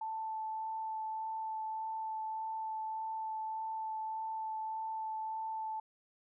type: tone with vibrato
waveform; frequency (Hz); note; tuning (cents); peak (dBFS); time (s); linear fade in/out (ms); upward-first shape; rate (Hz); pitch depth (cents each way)
sine; 880; A5; 0; -36; 0.01-5.8; 5; sine; 1.7; 9
effects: none